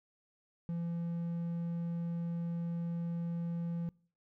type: tone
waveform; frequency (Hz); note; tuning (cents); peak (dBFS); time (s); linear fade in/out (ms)
triangle; 169.7; F3; -49; -32; 0.69-3.89; 0
effects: noise-tail reverb RT60 0.5 s tail -25 dB re dry